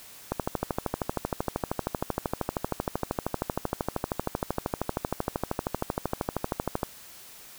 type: click train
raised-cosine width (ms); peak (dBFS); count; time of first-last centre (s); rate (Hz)
1; -12; 85; 0.32-6.832; 12.9
effects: white hiss -48 dBFS RMS until 7.58 s